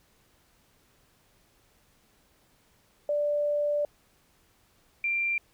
sine tone pair in turn, 587.3 / 2370 Hz, D5 / D7, 0 / +15 cents, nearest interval 2 octaves, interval 2415 cents, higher second, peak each -24 / -25 dBFS, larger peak first, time 3.09-3.85 / 5.04-5.38 s, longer first, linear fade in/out 2 ms, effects pink hiss -65 dBFS RMS until 5.53 s

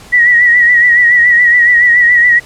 sine tone with vibrato, 1926 Hz, B6, 44 cents flat, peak -4 dBFS, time 0.12-2.4 s, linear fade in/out 20 ms, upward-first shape sine, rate 7.1 Hz, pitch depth 48 cents each way, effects pink hiss -36 dBFS RMS until 2.45 s + low-pass 10000 Hz 12 dB/octave

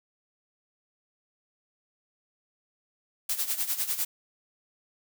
blue noise with tremolo, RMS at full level -27 dBFS, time 3.29-4.05 s, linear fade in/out 5 ms, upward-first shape sine, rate 10 Hz, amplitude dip 75%, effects none

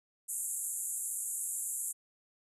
pink band-pass noise, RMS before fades -37 dBFS, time 0.28-1.93 s, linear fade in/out 20 ms, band 7100 to 12000 Hz, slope 96 dB/octave, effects none

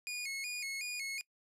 sawtooth tone with vibrato, 2310 Hz, D7, 29 cents flat, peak -34 dBFS, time 0.07-1.21 s, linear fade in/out 0 ms, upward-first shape square, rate 2.7 Hz, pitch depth 100 cents each way, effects noise-tail reverb RT60 0.1 s tail -22 dB re dry + low-pass 12000 Hz 12 dB/octave

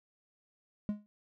triangle tone with exponential decay, 208.1 Hz, G#3, 4 cents sharp, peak -25 dBFS, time 0.89-1.06 s, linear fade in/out 0 ms, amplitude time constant 36 ms, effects none

